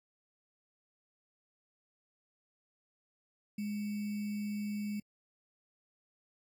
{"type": "tone with sample-and-hold", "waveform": "sine", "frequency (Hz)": 207.7, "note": "G#3", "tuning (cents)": 0, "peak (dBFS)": -34, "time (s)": [3.58, 5], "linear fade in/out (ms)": 5, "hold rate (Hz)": 2450, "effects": ["AAC 64 kbps"]}